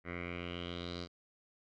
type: tone with low-pass filter sweep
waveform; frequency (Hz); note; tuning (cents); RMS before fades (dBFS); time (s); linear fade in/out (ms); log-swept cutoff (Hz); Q
10% pulse; 87.3; F2; 0; -42; 0.04-1.08; 50; 1900 to 4600; 4.9
effects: none